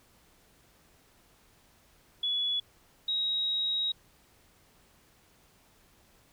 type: tone pair in turn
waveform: sine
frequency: 3400 / 3806 Hz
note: G#7 / A#7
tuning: +40 / +35 cents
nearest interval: major second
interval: 195 cents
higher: second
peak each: -27 dBFS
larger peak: neither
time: 2.23-2.6 / 3.08-3.92 s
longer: second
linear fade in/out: 5 ms
effects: pink hiss -63 dBFS RMS until 6.32 s